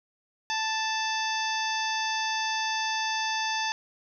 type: harmonic tone with a mistuned harmonic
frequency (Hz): 880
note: A5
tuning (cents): 0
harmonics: 1 / 2 / 3 / 4 / 5 / 6 / 7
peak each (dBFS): -30 / -33 / -35 / -36 / -37 / -38 / -38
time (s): 0.5-3.72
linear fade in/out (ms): 0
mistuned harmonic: 5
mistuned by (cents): +93
effects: none